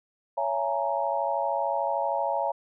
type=chord; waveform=sine; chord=A# half-diminished seventh; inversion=first; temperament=just; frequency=559.4 / 671.3 / 839.1 / 932.3 Hz; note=C#5 / E5 / G#5 / A#5; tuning=+16 / +31 / +18 / 0 cents; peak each=-30 dBFS; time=0.37-2.52 s; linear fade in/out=10 ms; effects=none